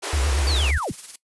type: high-pass noise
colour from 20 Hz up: pink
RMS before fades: -29 dBFS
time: 0.02-0.72 s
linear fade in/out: 20 ms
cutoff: 290 Hz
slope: 96 dB/octave
type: tone with vibrato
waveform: sine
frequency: 69.9 Hz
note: C#2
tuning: 15 cents sharp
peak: -19 dBFS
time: 0.13-0.78 s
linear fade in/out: 5 ms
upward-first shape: sine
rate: 8.6 Hz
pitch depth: 160 cents each way
type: linear sweep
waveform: sine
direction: down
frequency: 4699 to 51.91 Hz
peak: -24 dBFS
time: 0.47-0.92 s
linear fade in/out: 5 ms
type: noise with tremolo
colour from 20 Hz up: blue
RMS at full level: -34 dBFS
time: 0.56-1.16 s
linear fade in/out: 5 ms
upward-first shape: sine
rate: 19 Hz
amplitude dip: 55%
effects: noise-tail reverb RT60 0.1 s tail -20 dB re dry + resampled to 24000 Hz